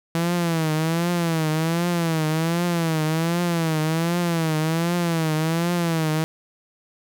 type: tone with vibrato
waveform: sawtooth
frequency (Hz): 164.81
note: E3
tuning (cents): 0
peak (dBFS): -16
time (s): 0.15-6.24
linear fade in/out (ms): 0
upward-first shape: triangle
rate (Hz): 1.3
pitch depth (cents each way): 120
effects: none